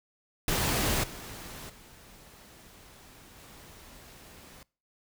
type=noise with level steps; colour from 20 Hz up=pink; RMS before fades=-28 / -43 / -53 / -51 dBFS; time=0.48-4.63 s; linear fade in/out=2 ms; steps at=1.03 / 1.69 / 3.36 s; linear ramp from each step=10 ms; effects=noise-tail reverb RT60 0.4 s tail -24 dB re dry